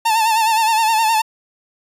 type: tone with vibrato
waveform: 45% pulse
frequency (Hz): 889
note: A5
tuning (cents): +18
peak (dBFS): -13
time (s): 0.05-1.22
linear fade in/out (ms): 10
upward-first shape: sine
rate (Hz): 9.6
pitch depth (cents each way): 60
effects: resampled to 32000 Hz